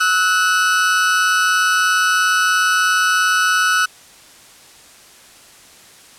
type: tone pair together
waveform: 40% pulse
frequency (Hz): 1297 / 1480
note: E6 / F#6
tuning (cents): -28 / 0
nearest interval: major second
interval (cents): 228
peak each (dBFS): -17 / -14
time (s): 0-3.86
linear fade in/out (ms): 10
effects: white hiss -44 dBFS RMS until 6.18 s + low-pass 10000 Hz 12 dB/octave